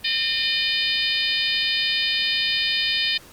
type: harmonic tone with a mistuned harmonic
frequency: 608 Hz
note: D#5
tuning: 40 cents flat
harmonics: 3 / 4 / 5 / 6 / 7 / 8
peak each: -29 / -27 / -26 / -25 / -29 / -28 dBFS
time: 0.04-3.18 s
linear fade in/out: 10 ms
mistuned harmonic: 7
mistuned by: -16 cents
effects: pink hiss -47 dBFS RMS until 3.32 s + Opus 32 kbps